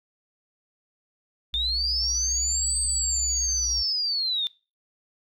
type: tone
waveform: sine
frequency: 61.2 Hz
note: B1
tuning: 15 cents flat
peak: -31 dBFS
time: 1.53-3.83 s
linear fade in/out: 20 ms
type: linear two-way sweep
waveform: sine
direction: up then down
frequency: 3549 to 8290 to 3549 Hz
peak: -23 dBFS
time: 1.54-4.47 s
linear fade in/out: 0 ms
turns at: 2.8 s
type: tone with tremolo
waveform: sine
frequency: 4608 Hz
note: D8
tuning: 34 cents flat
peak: -29 dBFS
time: 1.82-3.93 s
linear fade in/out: 5 ms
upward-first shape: sine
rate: 15 Hz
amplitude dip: 40%
effects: noise-tail reverb RT60 0.3 s tail -21 dB re dry + tanh soft clip ceiling -14 dBFS